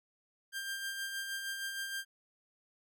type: tone with tremolo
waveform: sawtooth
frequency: 1590 Hz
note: G6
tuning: 24 cents sharp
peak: -32 dBFS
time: 0.52-2.05 s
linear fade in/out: 50 ms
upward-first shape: sine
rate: 6.4 Hz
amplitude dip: 40%
effects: none